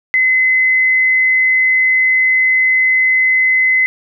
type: tone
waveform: sine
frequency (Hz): 2040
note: C7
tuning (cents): -44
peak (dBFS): -9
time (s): 0.14-3.86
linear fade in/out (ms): 0
effects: none